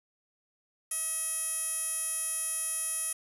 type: tone with band-pass filter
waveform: 15% pulse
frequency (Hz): 640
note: D#5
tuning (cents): +49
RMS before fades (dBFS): -33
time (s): 0.91-3.13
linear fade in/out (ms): 5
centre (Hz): 10000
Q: 5.7
effects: none